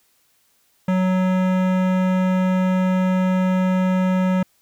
sine tone with hard clipping, 185.4 Hz, F#3, 4 cents sharp, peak -18 dBFS, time 0.88-4.43 s, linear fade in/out 5 ms, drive 18 dB, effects white hiss -62 dBFS RMS until 4.61 s

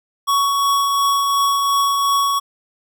square tone with tremolo, 1118 Hz, C#6, 14 cents sharp, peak -14 dBFS, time 0.27-2.4 s, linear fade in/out 20 ms, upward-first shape triangle, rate 2.8 Hz, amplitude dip 30%, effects none

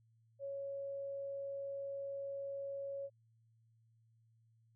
sine tone, 554.4 Hz, C#5, in tune, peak -40 dBFS, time 0.39-3.1 s, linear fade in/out 50 ms, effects added 113 Hz sine -68 dBFS peak until 4.75 s

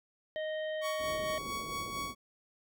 harmonic tone, 622 Hz, D#5, 1 cent flat, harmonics 1 / 3 / 5 / 6, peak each -34 / -43 / -47 / -58 dBFS, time 0.36-1.38 s, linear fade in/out 0 ms
sawtooth tone with tremolo, 1120 Hz, C#6, 18 cents sharp, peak -31 dBFS, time 0.81-2.15 s, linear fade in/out 50 ms, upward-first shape sine, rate 4.4 Hz, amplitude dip 45%
white low-pass noise, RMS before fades -46 dBFS, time 0.98-2.15 s, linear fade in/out 50 ms, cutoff 500 Hz, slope 24 dB/octave
effects none

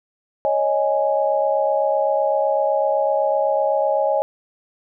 sine chord, C# suspended second, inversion none, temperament equal, 554.4 / 622.3 / 830.6 Hz, C#5 / D#5 / G#5, 0 / 0 / 0 cents, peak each -20 / -20 / -22 dBFS, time 0.45-4.22 s, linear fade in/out 0 ms, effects none

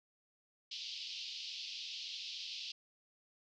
white band-pass noise, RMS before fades -45 dBFS, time 0.71-2.72 s, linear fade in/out 5 ms, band 2700 to 5100 Hz, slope 48 dB/octave, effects none

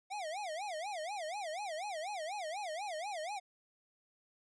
square tone with vibrato, 718 Hz, F5, 48 cents sharp, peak -39 dBFS, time 0.1-3.4 s, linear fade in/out 20 ms, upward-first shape sine, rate 4.1 Hz, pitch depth 280 cents each way, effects resampled to 22050 Hz

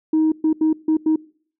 sine tone bursts at uneven times, 314.6 Hz, D#4, 19 cents sharp, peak -12 dBFS, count 5, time 0.13-0.32 / 0.44-0.53 / 0.61-0.73 / 0.88-0.97 / 1.06-1.16 s, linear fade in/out 5 ms, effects noise-tail reverb RT60 0.5 s tail -23 dB re dry + tanh soft clip ceiling -11 dBFS

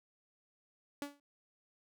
sawtooth tone with exponential decay, 286.2 Hz, D4, 45 cents flat, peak -31 dBFS, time 1.02-1.2 s, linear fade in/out 1 ms, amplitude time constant 39 ms, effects none

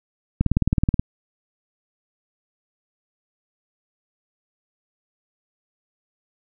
click train, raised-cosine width 5 ms, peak -5 dBFS, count 12, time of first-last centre 0.41-0.995 s, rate 18.8 Hz, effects none

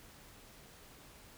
silence, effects pink hiss -57 dBFS RMS until 1.37 s

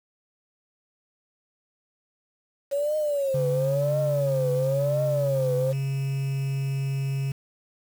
sine tone with vibrato, 554.4 Hz, C#5, in tune, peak -22 dBFS, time 2.71-5.73 s, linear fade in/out 20 ms, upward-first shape triangle, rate 0.97 Hz, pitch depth 190 cents each way
triangle tone with pitch glide, 141.4 to 136.35 Hz, C#3 to C#3, +35 to -28 cents, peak -22 dBFS, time 3.34-7.32 s, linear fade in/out 5 ms, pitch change -63 cents, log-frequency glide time 3.7-5.45 s
effects tanh soft clip ceiling -15 dBFS + 7-bit

